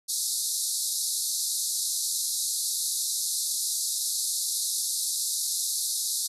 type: band-pass noise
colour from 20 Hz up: white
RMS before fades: -29 dBFS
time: 0.08-6.28 s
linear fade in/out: 20 ms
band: 3800 to 12000 Hz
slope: 96 dB/octave
effects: none